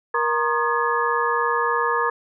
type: tone cluster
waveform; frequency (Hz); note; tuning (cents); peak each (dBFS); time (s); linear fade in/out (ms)
sine; 471.4 / 936 / 1076 / 1219 / 1696; A#4 / A#5 / C6 / D#6 / G#6; +19 / +7 / +48 / -36 / +36; -25; 0.14-2.1; 5
effects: none